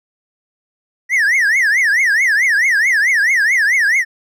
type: tone with vibrato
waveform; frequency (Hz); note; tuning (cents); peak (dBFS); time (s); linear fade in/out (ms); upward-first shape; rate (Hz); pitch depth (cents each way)
triangle; 1874; A#6; +9; -9; 1.09-4.05; 50; triangle; 4.6; 300
effects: none